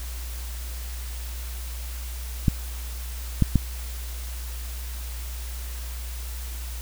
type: clicks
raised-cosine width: 5 ms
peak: -5 dBFS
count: 3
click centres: 2.482 / 3.423 / 3.557 s
effects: added 60 Hz sine -31 dBFS peak until 6.81 s + white hiss -41 dBFS RMS until 6.81 s